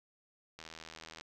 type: click train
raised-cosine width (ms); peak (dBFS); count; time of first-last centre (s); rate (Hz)
0.2; -30; 51; 0.59-1.21; 80.6
effects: none